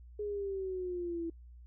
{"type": "exponential sweep", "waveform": "sine", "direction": "down", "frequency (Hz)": [419.7, 329.6], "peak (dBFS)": -34, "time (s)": [0.19, 1.3], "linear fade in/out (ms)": 5, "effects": ["noise-tail reverb RT60 0.1 s tail -26 dB re dry", "added 60 Hz sine -50 dBFS peak until 1.66 s"]}